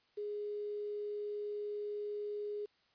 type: tone with quantisation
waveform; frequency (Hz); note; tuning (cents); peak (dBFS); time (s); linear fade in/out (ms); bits
sine; 415.3; G#4; 0; -37; 0.17-2.66; 10; 10
effects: white hiss -72 dBFS RMS until 2.94 s + resampled to 11025 Hz